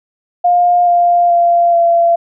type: tone with pitch steps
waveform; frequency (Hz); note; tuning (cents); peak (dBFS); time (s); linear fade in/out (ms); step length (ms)
sine; 707 / 698.5 / 690.1 / 681.7; F5 / F5 / F5 / F5; +21 / 0 / -21 / -42; -7; 0.44-2.16; 10; 430
effects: none